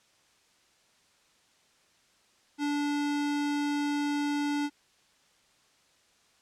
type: tone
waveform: square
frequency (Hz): 290.5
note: D4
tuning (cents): -19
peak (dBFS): -28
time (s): 2.58-4.7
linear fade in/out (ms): 50
effects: white hiss -65 dBFS RMS until 6.41 s + low-pass 7000 Hz 12 dB/octave